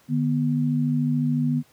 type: tone pair together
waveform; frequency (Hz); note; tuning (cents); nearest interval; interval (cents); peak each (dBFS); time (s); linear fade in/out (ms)
sine; 150.59 / 244.5; D3 / B3; +44 / -17; minor sixth; 839; -22 / -22; 0.08-1.63; 50
effects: pink hiss -58 dBFS RMS until 1.72 s + high-pass 100 Hz 12 dB/octave